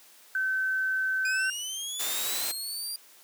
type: tone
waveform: sine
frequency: 1534 Hz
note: G6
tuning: 38 cents flat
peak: -25 dBFS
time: 0.35-1.5 s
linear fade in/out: 2 ms
type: linear sweep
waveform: 20% pulse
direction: up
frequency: 2454 to 4800 Hz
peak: -27 dBFS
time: 1.25-2.96 s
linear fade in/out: 2 ms
type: noise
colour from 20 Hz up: white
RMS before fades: -32 dBFS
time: 1.99-2.52 s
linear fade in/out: 10 ms
effects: white hiss -55 dBFS RMS until 3.23 s + high-pass 300 Hz 12 dB/octave